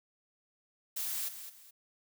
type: noise with echo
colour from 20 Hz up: blue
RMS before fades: -36 dBFS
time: 0.96-1.29 s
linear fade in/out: 10 ms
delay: 210 ms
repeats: 2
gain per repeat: -10 dB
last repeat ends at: 1.71 s
effects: none